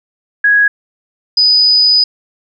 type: tone pair in turn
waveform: sine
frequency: 1661.2 / 4978 Hz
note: G#6 / D#8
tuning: 0 / 0 cents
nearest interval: octave + perfect fifth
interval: 1900 cents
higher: second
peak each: -6 dBFS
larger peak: neither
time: 0.44-0.68 / 1.37-2.04 s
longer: second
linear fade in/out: 5 ms
effects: none